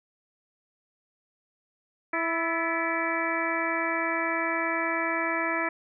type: harmonic tone with a mistuned harmonic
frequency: 329.6 Hz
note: E4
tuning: in tune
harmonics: 1 / 2 / 3 / 4 / 5 / 6 / 7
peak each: -33 / -33 / -33 / -33 / -33 / -33 / -33 dBFS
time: 2.13-5.69 s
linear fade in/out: 5 ms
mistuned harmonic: 5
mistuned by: +68 cents
effects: none